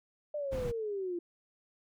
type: exponential sweep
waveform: sine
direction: down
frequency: 605 to 340 Hz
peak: -33 dBFS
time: 0.34-1.19 s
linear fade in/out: 5 ms
type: noise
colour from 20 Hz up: brown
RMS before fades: -38 dBFS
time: 0.51-0.72 s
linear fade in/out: 20 ms
effects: none